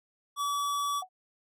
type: tone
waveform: square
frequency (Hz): 1145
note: D6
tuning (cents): -44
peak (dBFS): -29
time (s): 0.36-1.03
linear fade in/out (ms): 50
type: tone with exponential decay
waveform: sine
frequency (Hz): 744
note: F#5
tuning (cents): +9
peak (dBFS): -32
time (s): 1.02-1.09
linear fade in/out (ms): 5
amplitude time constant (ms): 15
effects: resampled to 32000 Hz